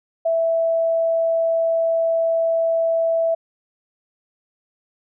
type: tone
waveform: sine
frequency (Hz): 659.3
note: E5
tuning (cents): 0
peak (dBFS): -16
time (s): 0.25-3.35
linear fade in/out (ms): 10
effects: none